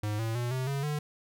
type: tone with pitch steps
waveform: square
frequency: 105.3 / 112.86 / 120.96 / 129.64 / 138.94 / 148.92 Hz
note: G#2 / A2 / B2 / C3 / C#3 / D3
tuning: +24 / +44 / -36 / -16 / +4 / +24 cents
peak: -30 dBFS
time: 0.03-0.99 s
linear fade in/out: 5 ms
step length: 160 ms
effects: none